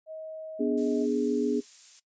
sine tone with pitch glide, 633 to 629.4 Hz, D#5 to D#5, +30 to +20 cents, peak -37 dBFS, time 0.06-1.07 s, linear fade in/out 50 ms, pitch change -10 cents, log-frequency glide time 0.65-0.75 s
sine chord, G# diminished, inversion first, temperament equal, 246.9 / 293.7 / 415.3 Hz, B3 / D4 / G#4, 0 / 0 / 0 cents, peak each -28 dBFS, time 0.59-1.61 s, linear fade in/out 20 ms
violet noise, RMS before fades -42 dBFS, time 0.77-2 s, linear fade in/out 10 ms
effects noise-tail reverb RT60 0.1 s tail -17 dB re dry + resampled to 16000 Hz

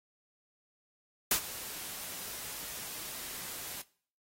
white noise with ADSR envelope, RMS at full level -24 dBFS, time 1.31-3.82 s, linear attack 4 ms, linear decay 81 ms, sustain -18 dB, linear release 5 ms, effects noise-tail reverb RT60 0.5 s tail -21 dB re dry + AAC 48 kbps

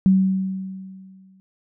sine tone with exponential decay, 190 Hz, F#3, 46 cents sharp, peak -10 dBFS, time 0.06-1.4 s, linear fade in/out 0 ms, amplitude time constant 290 ms, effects none

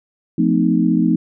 sine chord, F dominant seventh, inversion none, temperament equal with one note detuned, 174.61 / 220 / 255.4 / 311.1 Hz, F3 / A3 / C4 / Eb4, 0 / 0 / -42 / 0 cents, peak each -18 dBFS, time 0.38-1.16 s, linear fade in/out 5 ms, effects none

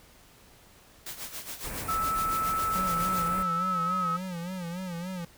white noise with tremolo, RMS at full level -37 dBFS, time 1.06-3.28 s, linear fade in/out 5 ms, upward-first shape sine, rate 7.2 Hz, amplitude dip 70%
pink band-stop noise, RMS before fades -38 dBFS, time 1.64-3.43 s, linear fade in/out 5 ms, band 2600 to 7400 Hz, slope 96 dB/octave
sine tone with pitch glide, 1311 to 1279.6 Hz, E6 to D#6, -10 to +48 cents, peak -26 dBFS, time 1.88-4.17 s, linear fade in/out 10 ms, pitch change -42 cents, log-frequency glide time 3.58-3.97 s
square tone with vibrato, 178 Hz, F3, 33 cents sharp, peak -34 dBFS, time 2.75-5.25 s, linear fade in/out 5 ms, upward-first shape sine, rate 3.5 Hz, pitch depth 100 cents each way
effects pink hiss -56 dBFS RMS until 5.37 s

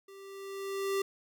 square tone with level ramp, 392 Hz, G4, in tune, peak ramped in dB -50 to -28 dBFS, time 0.08-1.02 s, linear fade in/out 5 ms, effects none

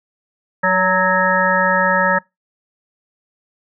harmonic tone with a mistuned harmonic, 185 Hz, F#3, in tune, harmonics 1 / 3 / 5 / 7 / 9 / 10, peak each -23 / -19 / -19 / -20 / -18 / -21 dBFS, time 0.63-2.19 s, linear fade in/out 10 ms, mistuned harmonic 3, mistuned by +27 cents, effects noise-tail reverb RT60 0.2 s tail -24 dB re dry

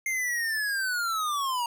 square linear sweep, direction down, 2120 to 932.3 Hz, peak -27 dBFS, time 0.06-1.66 s, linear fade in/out 2 ms, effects none

